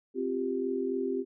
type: chord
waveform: sine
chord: C suspended fourth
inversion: none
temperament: just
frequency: 261.6 / 348.8 / 392.4 Hz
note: C4 / F4 / G4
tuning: 0 / -2 / +2 cents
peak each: -33 / -35 / -31 dBFS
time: 0.14-1.25 s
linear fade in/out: 50 ms
effects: none